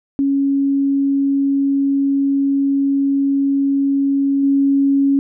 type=tone with level steps; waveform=sine; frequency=276.8 Hz; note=C#4; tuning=2 cents flat; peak=-13 / -11 dBFS; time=0.19-5.19 s; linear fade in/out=0 ms; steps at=4.43 s; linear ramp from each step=5 ms; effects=none